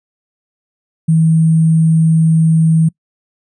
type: tone with sample-and-hold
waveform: sine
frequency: 161.4 Hz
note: E3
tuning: 36 cents flat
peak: -7 dBFS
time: 1.08-2.89 s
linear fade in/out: 10 ms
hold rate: 8820 Hz
effects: noise-tail reverb RT60 0.1 s tail -25 dB re dry + resampled to 22050 Hz